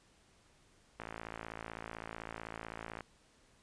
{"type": "click train", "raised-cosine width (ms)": 0.5, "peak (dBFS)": -27, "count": 113, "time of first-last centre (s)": [1, 3.007], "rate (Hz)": 55.8, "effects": ["pink hiss -67 dBFS RMS until 3.62 s", "resampled to 22050 Hz"]}